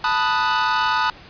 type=chord; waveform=45% pulse; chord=B dominant seventh; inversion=third; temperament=equal; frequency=880 / 987.8 / 1244.5 / 1480 Hz; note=A5 / B5 / D#6 / F#6; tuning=0 / 0 / 0 / 0 cents; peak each=-23 dBFS; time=0.04-1.1 s; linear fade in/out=2 ms; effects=pink hiss -43 dBFS RMS until 1.29 s + resampled to 11025 Hz